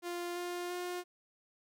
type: tone with pitch steps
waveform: sawtooth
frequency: 349.2 / 352.8 / 356.5 Hz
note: F4 / F4 / F4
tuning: 0 / +18 / +36 cents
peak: -33 dBFS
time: 0.02-1.04 s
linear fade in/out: 50 ms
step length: 340 ms
effects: none